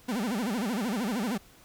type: tone with vibrato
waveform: 40% pulse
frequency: 222.5 Hz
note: A3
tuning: 20 cents sharp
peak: -27 dBFS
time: 0.08-1.38 s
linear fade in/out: 10 ms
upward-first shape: sine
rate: 13 Hz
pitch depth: 260 cents each way
effects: pink hiss -56 dBFS RMS until 1.64 s